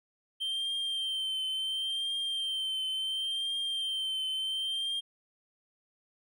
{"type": "tone with vibrato", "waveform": "triangle", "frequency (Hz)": 3136, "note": "G7", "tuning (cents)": 0, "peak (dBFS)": -29, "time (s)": [0.4, 5.01], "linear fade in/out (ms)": 20, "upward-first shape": "triangle", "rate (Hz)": 0.71, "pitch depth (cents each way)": 40, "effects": []}